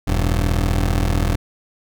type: tone pair together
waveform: 20% pulse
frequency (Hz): 40.7 / 96.8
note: E1 / G2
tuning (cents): -21 / -21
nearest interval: octave + minor third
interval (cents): 1500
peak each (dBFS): -12 / -18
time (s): 0.07-1.36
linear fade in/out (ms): 10
effects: none